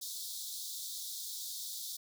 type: high-pass noise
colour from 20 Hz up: pink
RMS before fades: -42 dBFS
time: 0.01-1.97 s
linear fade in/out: 10 ms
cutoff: 3500 Hz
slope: 96 dB/octave
effects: none